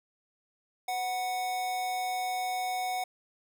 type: tone with amplitude modulation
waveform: square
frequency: 740 Hz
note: F#5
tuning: in tune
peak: -29 dBFS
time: 0.88-3.04 s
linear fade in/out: 5 ms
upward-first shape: sine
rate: 233 Hz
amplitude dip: 35%
effects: none